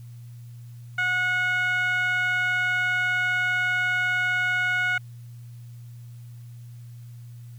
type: tone with band-pass filter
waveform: 15% pulse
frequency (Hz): 729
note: F#5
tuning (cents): -26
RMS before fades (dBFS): -24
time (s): 0.98-4.98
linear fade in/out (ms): 5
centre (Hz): 1700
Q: 4.5
effects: added 119 Hz sine -39 dBFS peak until 7.58 s + white hiss -61 dBFS RMS until 7.58 s